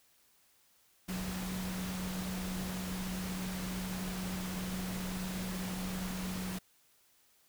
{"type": "tone in noise", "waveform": "sine", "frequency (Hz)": 185, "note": "F#3", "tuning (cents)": 0, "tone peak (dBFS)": -37, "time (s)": [1.08, 6.59], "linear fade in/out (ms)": 10, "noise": "pink", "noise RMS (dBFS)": -42, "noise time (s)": [1.08, 6.59], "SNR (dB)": 2, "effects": ["white hiss -68 dBFS RMS until 7.48 s"]}